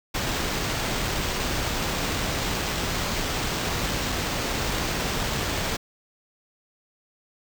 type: noise with sample-and-hold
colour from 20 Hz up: pink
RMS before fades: -27 dBFS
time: 0.14-5.77 s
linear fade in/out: 10 ms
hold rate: 11025 Hz
effects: none